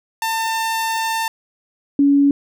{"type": "tone pair in turn", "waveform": ["sawtooth", "sine"], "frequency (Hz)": [898, 282.1], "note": ["A5", "C#4"], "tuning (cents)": [35, 30], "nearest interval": "octave + minor sixth", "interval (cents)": 2005, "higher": "first", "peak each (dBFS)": [-15, -10], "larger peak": "second", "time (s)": [[0.22, 1.28], [1.99, 2.31]], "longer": "first", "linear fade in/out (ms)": 2, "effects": []}